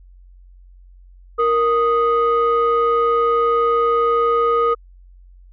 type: tone pair together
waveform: sine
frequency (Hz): 466.2 / 1244.5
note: A#4 / D#6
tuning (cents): 0 / 0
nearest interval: octave + perfect fourth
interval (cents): 1700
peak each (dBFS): -15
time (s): 1.38-4.75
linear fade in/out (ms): 20
effects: tanh soft clip ceiling -9 dBFS + added 45 Hz sine -42 dBFS peak until 5.52 s